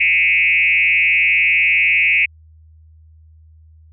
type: tone with frequency modulation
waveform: sine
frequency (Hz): 2368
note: D7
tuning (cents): +14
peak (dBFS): -11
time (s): 0-2.26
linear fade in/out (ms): 10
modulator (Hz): 169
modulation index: 1.6
effects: added 79 Hz sine -43 dBFS peak until 3.92 s